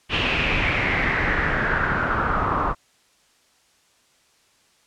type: noise with low-pass filter sweep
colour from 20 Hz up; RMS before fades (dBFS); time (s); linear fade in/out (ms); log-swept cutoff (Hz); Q
pink; -22; 0.09-2.75; 50; 2900 to 1100; 4.8
effects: white hiss -60 dBFS RMS until 4.86 s + low-pass 8000 Hz 12 dB/octave